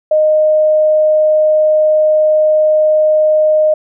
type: tone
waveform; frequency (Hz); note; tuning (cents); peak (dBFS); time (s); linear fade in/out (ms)
sine; 617; D#5; -15; -7; 0.11-3.74; 5
effects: none